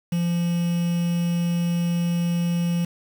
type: tone with quantisation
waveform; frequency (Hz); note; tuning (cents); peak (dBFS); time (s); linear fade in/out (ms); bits
triangle; 171.8; F3; -28; -18; 0.12-2.85; 5; 6
effects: none